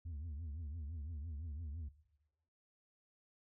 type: tone with vibrato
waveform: sine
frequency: 77.78 Hz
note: D#2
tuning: in tune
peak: -39 dBFS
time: 0.05-1.89 s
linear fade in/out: 10 ms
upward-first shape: triangle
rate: 5.9 Hz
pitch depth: 210 cents each way
effects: noise-tail reverb RT60 1.0 s tail -18 dB re dry + tanh soft clip ceiling -41 dBFS